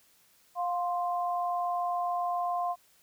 sine tone pair together, 706.2 / 1046.5 Hz, F5 / C6, +19 / 0 cents, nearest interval perfect fifth, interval 681 cents, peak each -29 / -33 dBFS, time 0.55-2.76 s, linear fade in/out 50 ms, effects white hiss -64 dBFS RMS until 3.02 s

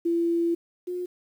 sine tone pair in turn, 338.4 / 358.5 Hz, E4 / F4, +45 / +45 cents, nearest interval minor second, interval 100 cents, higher second, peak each -21 / -28 dBFS, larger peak first, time 0.05-0.55 / 0.87-1.06 s, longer first, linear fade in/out 10 ms, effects 9-bit

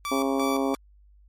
sawtooth tone with tremolo, 1157 Hz, D6, 26 cents flat, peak -25 dBFS, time 0.05-0.75 s, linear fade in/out 0 ms, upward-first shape square, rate 2.9 Hz, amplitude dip 70%
harmonic tone, 135.9 Hz, C#3, 34 cents flat, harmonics 2 / 3 / 4 / 5 / 6 / 7 / 8, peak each -25 / -29 / -31 / -33 / -35 / -36 / -37 dBFS, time 0.11-0.75 s, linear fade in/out 10 ms
effects added 50 Hz sine -52 dBFS peak until 1.28 s + MP3 64 kbps

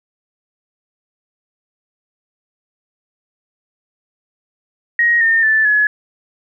sine tone with pitch steps, 1883 / 1818.9 / 1756.9 / 1697.1 Hz, A#6 / A#6 / A6 / G#6, +17 / -43 / -3 / +37 cents, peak -10 dBFS, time 4.99-5.87 s, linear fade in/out 2 ms, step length 220 ms, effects none

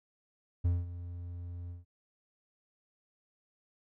triangle tone with ADSR envelope, 87.4 Hz, F2, 2 cents sharp, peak -22 dBFS, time 0.64-1.85 s, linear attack 14 ms, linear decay 200 ms, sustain -15 dB, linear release 150 ms, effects none

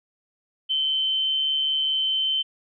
sine tone with amplitude modulation, 3078 Hz, G7, 32 cents flat, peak -19 dBFS, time 0.69-2.43 s, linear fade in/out 20 ms, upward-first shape sine, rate 145 Hz, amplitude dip 35%, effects none

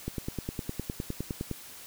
click train, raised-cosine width 3 ms, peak -19 dBFS, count 15, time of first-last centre 0.08-1.513 s, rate 9.77 Hz, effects white hiss -47 dBFS RMS until 1.86 s

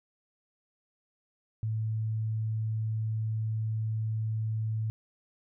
sine tone, 110 Hz, A2, in tune, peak -28 dBFS, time 1.63-4.9 s, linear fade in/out 0 ms, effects none

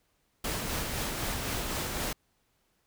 pink noise with tremolo, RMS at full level -32 dBFS, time 0.44-2.13 s, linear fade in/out 5 ms, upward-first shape sine, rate 3.9 Hz, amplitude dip 30%, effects pink hiss -73 dBFS RMS until 2.86 s

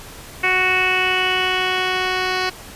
10% pulse tone with low-pass filter sweep, 370 Hz, F#4, in tune, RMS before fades -19 dBFS, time 0.43-2.5 s, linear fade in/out 10 ms, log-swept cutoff 2400 to 4000 Hz, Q 6.5, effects pink hiss -38 dBFS RMS until 2.75 s + resampled to 32000 Hz

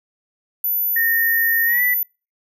sine tone, 14000 Hz, A9, 10 cents flat, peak -17 dBFS, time 0.64-2.03 s, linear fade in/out 2 ms
sine tone with pitch glide, 1827 to 1980.9 Hz, A#6 to B6, -35 to +5 cents, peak -15 dBFS, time 0.96-1.94 s, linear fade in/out 5 ms, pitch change +140 cents, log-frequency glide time 1.65-1.82 s
effects noise-tail reverb RT60 0.3 s tail -26 dB re dry + tanh soft clip ceiling -10 dBFS

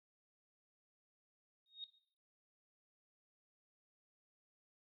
sine tone with exponential growth, 3729 Hz, A#7, in tune, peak -40 dBFS, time 1.66-1.84 s, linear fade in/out 1 ms, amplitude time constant 39 ms, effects noise-tail reverb RT60 0.6 s tail -17 dB re dry

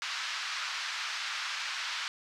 pink band-pass noise, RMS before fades -36 dBFS, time 0.02-2.08 s, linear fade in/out 0 ms, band 1200 to 5500 Hz, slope 24 dB/octave, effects none

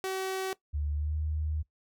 sawtooth tone, 379.9 Hz, F#4, 46 cents sharp, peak -27 dBFS, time 0.04-0.53 s, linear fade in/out 0 ms
sine tone with pitch glide, 73.6 to 76.95 Hz, D2 to D#2, +4 to -19 cents, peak -29 dBFS, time 0.73-1.63 s, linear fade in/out 20 ms, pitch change +77 cents, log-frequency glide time 0.94-1.15 s
effects noise-tail reverb RT60 0.1 s tail -18 dB re dry

